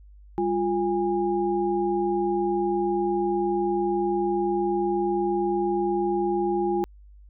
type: tone cluster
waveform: sine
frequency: 201.6 / 350.2 / 816 Hz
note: G3 / F4 / G#5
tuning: +49 / +5 / -31 cents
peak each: -31 / -23 / -28 dBFS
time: 0.38-6.84 s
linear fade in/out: 0 ms
effects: added 50 Hz sine -46 dBFS peak until 7.29 s